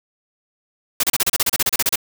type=noise bursts; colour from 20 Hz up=white; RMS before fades=-17 dBFS; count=15; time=1-1.958 s; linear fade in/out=5 ms; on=34 ms; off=32 ms; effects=none